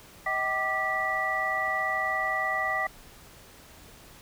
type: tone cluster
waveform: sine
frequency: 635 / 766 / 1184 / 1955 Hz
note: D#5 / G5 / D6 / B6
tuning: +35 / -40 / +14 / -18 cents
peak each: -35 / -32 / -32 / -28 dBFS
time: 0.26-2.87 s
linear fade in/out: 5 ms
effects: pink hiss -51 dBFS RMS until 4.21 s